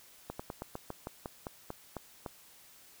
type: slowing click train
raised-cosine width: 1 ms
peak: -24 dBFS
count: 12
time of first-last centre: 0.3-2.262 s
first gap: 95 ms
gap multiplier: 1.12
effects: white hiss -58 dBFS RMS until 3 s